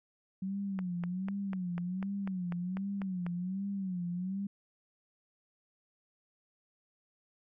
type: tone with vibrato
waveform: sine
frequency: 186.5 Hz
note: F#3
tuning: 14 cents sharp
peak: -33 dBFS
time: 0.42-4.47 s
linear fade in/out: 5 ms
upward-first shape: sine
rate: 1.3 Hz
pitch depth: 120 cents each way
type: click train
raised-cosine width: 0.5 ms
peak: -27 dBFS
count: 11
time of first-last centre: 0.79-3.265 s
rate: 4.04 Hz
effects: none